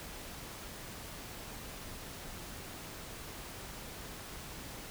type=silence; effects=pink hiss -46 dBFS RMS until 4.9 s